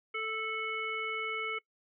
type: harmonic tone with a mistuned harmonic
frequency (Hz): 440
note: A4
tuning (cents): 0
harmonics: 1 / 3 / 5 / 7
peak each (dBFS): -40 / -38 / -35 / -45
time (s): 0.14-1.59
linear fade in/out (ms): 10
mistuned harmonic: 7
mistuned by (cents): -53
effects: noise-tail reverb RT60 0.1 s tail -22 dB re dry